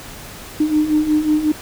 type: beating tone pair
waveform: sine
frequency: 301.1 / 306.6 Hz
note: D4 / D#4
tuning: +43 / -25 cents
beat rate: 5.5 Hz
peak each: -19 / -14 dBFS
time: 0.6-1.52 s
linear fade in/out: 5 ms
effects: tanh soft clip ceiling -6 dBFS + pink hiss -35 dBFS RMS until 1.61 s